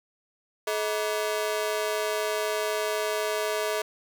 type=ring-modulated tone; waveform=sawtooth; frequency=532 Hz; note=C5; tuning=29 cents sharp; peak=-19 dBFS; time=0.67-3.82 s; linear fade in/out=5 ms; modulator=104 Hz; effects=none